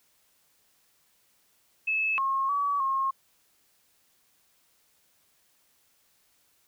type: tone with pitch steps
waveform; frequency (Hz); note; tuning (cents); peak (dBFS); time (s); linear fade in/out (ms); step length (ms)
sine; 2602 / 1080 / 1139 / 1077; E7 / C#6 / C#6 / C6; -23 / -45 / +47 / +50; -24; 1.87-3.11; 10; 310
effects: white hiss -67 dBFS RMS until 6.67 s